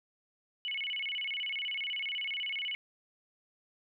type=tone with vibrato; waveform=sine; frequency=2549 Hz; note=D#7; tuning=41 cents sharp; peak=-33 dBFS; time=0.65-2.75 s; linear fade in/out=0 ms; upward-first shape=square; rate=16 Hz; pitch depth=260 cents each way; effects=none